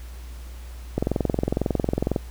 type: click train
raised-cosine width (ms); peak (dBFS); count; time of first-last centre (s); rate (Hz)
2; -8; 27; 0.98-2.162; 22
effects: added 60 Hz sine -35 dBFS peak until 2.3 s + pink hiss -49 dBFS RMS until 2.3 s